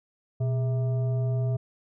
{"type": "tone with frequency modulation", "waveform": "sine", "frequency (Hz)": 123.47, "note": "B2", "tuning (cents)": 0, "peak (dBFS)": -23, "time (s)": [0.4, 1.57], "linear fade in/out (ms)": 10, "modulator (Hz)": 532, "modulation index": 0.37, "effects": []}